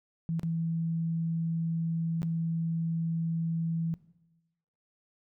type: tone with dropouts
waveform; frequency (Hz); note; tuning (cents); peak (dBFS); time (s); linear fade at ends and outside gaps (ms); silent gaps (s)
sine; 164.81; E3; 0; -28; 0.29-3.94; 0; 0.395-0.432 / 2.219-2.23
effects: noise-tail reverb RT60 1.0 s tail -18 dB re dry